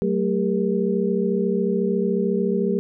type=tone cluster; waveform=sine; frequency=189.3 / 223.2 / 402 / 470.4 Hz; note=F#3 / A3 / G4 / A#4; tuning=+40 / +25 / +44 / +16 cents; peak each=-23 / -25 / -23 / -27 dBFS; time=0.02-2.79 s; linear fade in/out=0 ms; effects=none